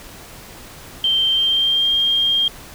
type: tone with pitch glide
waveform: sine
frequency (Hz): 3136 to 3211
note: G7 to G7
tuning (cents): 0 to +41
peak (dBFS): -14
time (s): 1.04-2.48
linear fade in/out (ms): 2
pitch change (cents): +41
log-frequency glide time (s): 1.31-1.94
effects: pink hiss -39 dBFS RMS until 2.74 s